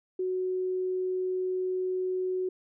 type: tone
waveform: sine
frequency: 370 Hz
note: F#4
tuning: in tune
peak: -27 dBFS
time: 0.19-2.49 s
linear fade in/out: 5 ms
effects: none